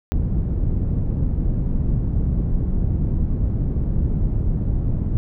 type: low-pass noise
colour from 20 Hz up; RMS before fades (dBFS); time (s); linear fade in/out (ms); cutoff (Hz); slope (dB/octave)
pink; -20; 0.12-5.17; 0; 170; 12
effects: none